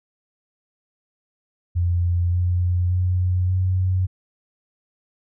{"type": "tone with pitch steps", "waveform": "sine", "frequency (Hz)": [87.31, 89.04, 90.81, 92.61], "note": ["F2", "F2", "F#2", "F#2"], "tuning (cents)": [0, 34, -32, 2], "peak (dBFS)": -17, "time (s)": [1.75, 4.07], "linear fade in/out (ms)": 20, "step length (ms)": 580, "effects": []}